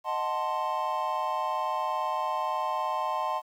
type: chord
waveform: triangle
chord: D# diminished seventh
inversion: none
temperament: equal with one note detuned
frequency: 622.3 / 740 / 883.6 / 1046.5 Hz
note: D#5 / F#5 / A5 / C6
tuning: 0 / 0 / +7 / 0 cents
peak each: -33 / -33 / -30 / -29 dBFS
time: 0.04-3.42 s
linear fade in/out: 50 ms
effects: 10-bit